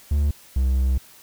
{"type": "tone pair in turn", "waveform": "triangle", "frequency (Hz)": [72.8, 64.86], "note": ["D2", "C2"], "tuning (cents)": [-15, -15], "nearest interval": "major second", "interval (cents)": 200, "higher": "first", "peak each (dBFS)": -15, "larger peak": "neither", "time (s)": [[0.11, 0.31], [0.56, 0.98]], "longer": "second", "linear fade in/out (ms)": 5, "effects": ["white hiss -49 dBFS RMS until 1.22 s"]}